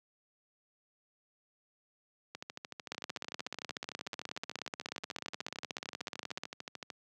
two click trains, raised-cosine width 0.2 ms, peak -20 / -24 dBFS, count 59 / 62, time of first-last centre 2.92-6.435 / 2.35-6.902 s, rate 16.5 / 13.4 Hz, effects high-pass 150 Hz 12 dB/octave

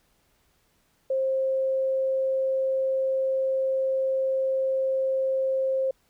sine tone, 530 Hz, C5, 22 cents sharp, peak -22 dBFS, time 1.1-5.91 s, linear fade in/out 5 ms, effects pink hiss -67 dBFS RMS until 6.09 s

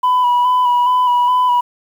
sine tone with vibrato, 987.8 Hz, B5, in tune, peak -8 dBFS, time 0.03-1.61 s, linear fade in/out 10 ms, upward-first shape square, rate 2.4 Hz, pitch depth 23 cents each way, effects tanh soft clip ceiling -9 dBFS + 7-bit

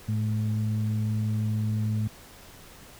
sine tone pair together, 108.6 / 214.6 Hz, A2 / A3, -22 / -43 cents, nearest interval octave, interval 1179 cents, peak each -24 / -30 dBFS, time 0.08-2.08 s, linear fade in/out 10 ms, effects tanh soft clip ceiling -18 dBFS + pink hiss -49 dBFS RMS until 2.99 s

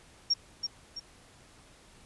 sine tone with echo, 5550 Hz, F8, 12 cents flat, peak -22 dBFS, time 0.3-0.34 s, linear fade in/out 10 ms, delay 330 ms, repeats 2, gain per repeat -7 dB, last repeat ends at 1 s, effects pink hiss -57 dBFS RMS until 2.05 s + resampled to 24000 Hz

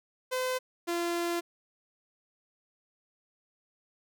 sawtooth tone pair in turn, 511 / 343.4 Hz, C5 / F4, -41 / -29 cents, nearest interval perfect fifth, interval 688 cents, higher first, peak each -25 dBFS, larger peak neither, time 0.31-0.59 / 0.87-1.41 s, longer second, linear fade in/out 20 ms, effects none

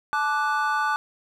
triangle chord, D major, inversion second, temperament equal with one note detuned, 866.9 / 1174.7 / 1480 Hz, A5 / D6 / F#6, -26 / 0 / 0 cents, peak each -24 dBFS, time 0.13-0.96 s, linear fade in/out 0 ms, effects none

